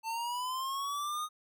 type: linear sweep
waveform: square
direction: up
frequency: 887 to 1244.5 Hz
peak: -34 dBFS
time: 0.03-1.29 s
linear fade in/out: 50 ms
effects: none